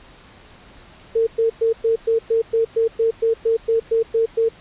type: tone bursts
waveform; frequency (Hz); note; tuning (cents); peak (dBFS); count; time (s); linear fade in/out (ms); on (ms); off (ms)
sine; 453.8; A#4; -47; -14; 15; 1.15-4.49; 10; 120; 110
effects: pink hiss -46 dBFS RMS until 4.6 s + resampled to 8000 Hz